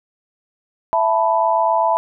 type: chord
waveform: sine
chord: E suspended fourth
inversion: none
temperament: equal with one note detuned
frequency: 663.8 / 880 / 987.8 Hz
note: E5 / A5 / B5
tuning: +12 / 0 / 0 cents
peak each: -18 dBFS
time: 0.93-1.97 s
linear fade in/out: 0 ms
effects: none